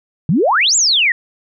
sine exponential two-way sweep, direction up then down, 138.8 to 7700 to 1819 Hz, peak -10 dBFS, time 0.29-1.12 s, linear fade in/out 2 ms, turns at 0.76 s, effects none

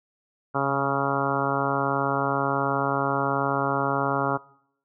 harmonic tone with a mistuned harmonic, 138.59 Hz, C#3, in tune, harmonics 1 / 2 / 3 / 4 / 5 / 6 / 7 / 8 / 9 / 10, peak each -31 / -31 / -31 / -31 / -31 / -31 / -31 / -31 / -31 / -31 dBFS, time 0.54-4.38 s, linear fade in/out 20 ms, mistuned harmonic 1, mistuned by -26 cents, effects noise-tail reverb RT60 0.7 s tail -22 dB re dry

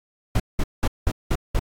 brown noise bursts, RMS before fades -19 dBFS, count 6, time 0.35-1.594 s, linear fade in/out 5 ms, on 49 ms, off 190 ms, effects AAC 64 kbps

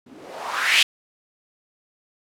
violet noise with low-pass filter sweep, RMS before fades -23 dBFS, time 0.06-0.83 s, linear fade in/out 5 ms, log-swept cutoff 220 to 3100 Hz, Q 3, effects none

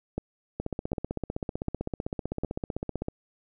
two click trains, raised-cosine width 2 ms, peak -16 / -17 dBFS, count 4 / 40, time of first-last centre 0.18-2.436 / 0.6-3.084 s, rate 1.33 / 15.7 Hz, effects none

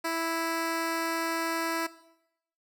10% pulse tone, 329.6 Hz, E4, in tune, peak -20 dBFS, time 0.04-1.87 s, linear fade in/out 10 ms, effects noise-tail reverb RT60 0.8 s tail -17 dB re dry

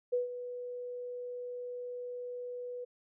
sine tone with ADSR envelope, 491.8 Hz, B4, 7 cents flat, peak -26 dBFS, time 0.12-2.85 s, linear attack 16 ms, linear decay 140 ms, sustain -12 dB, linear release 13 ms, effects none

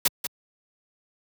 white noise with echo, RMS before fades -20 dBFS, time 0.05-0.08 s, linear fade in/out 5 ms, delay 190 ms, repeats 1, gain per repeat -9 dB, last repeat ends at 0.27 s, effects high-pass 100 Hz 12 dB/octave

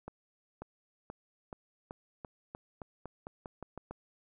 accelerating click train, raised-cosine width 1 ms, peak -28 dBFS, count 14, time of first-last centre 0.08-3.91 s, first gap 540 ms, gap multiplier 0.89, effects none

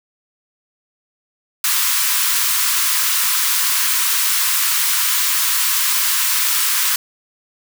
white high-pass noise, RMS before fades -17 dBFS, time 1.64-6.96 s, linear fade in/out 2 ms, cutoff 940 Hz, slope 96 dB/octave, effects none

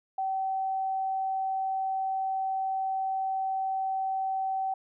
sine tone, 767 Hz, G5, 38 cents flat, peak -27 dBFS, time 0.18-4.74 s, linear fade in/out 5 ms, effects none

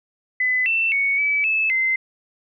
sine tone with pitch steps, 2011 / 2677 / 2224 / 2294 / 2611 / 2069 Hz, B6 / E7 / C#7 / D7 / E7 / C7, +31 / +26 / +5 / -41 / -17 / -20 cents, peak -17 dBFS, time 0.4-1.96 s, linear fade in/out 5 ms, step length 260 ms, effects none

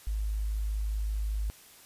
sine tone, 52.6 Hz, G#1, 23 cents sharp, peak -28 dBFS, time 0.07-1.5 s, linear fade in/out 0 ms, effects white hiss -54 dBFS RMS until 1.85 s + resampled to 32000 Hz

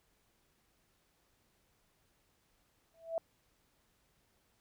sine tone with exponential growth, 659.3 Hz, E5, in tune, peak -29 dBFS, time 2.94-3.18 s, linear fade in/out 1 ms, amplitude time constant 52 ms, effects pink hiss -74 dBFS RMS until 4.6 s

